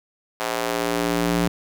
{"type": "tone with high-pass filter sweep", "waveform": "square", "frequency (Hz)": 58.27, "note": "A#1", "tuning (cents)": 0, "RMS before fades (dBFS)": -23, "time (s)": [0.4, 1.48], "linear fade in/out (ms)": 0, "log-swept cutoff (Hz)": [650, 170], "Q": 1.1, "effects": []}